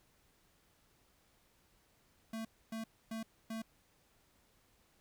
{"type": "tone bursts", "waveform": "square", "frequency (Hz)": 223.5, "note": "A3", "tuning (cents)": 27, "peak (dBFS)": -40, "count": 4, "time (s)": [2.33, 3.62], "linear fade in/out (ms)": 5, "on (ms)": 120, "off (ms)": 270, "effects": ["pink hiss -71 dBFS RMS until 5 s"]}